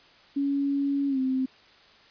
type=tone with pitch glide; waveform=sine; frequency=280 to 261.2 Hz; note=C#4 to C4; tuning=+18 to -3 cents; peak=-23 dBFS; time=0.36-1.46 s; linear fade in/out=10 ms; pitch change=-121 cents; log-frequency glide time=1.08-1.19 s; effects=white hiss -55 dBFS RMS until 2.1 s + resampled to 11025 Hz